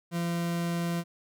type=tone; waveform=40% pulse; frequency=170.9 Hz; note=F3; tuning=37 cents flat; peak=-27 dBFS; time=0.11-1.04 s; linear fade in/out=50 ms; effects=none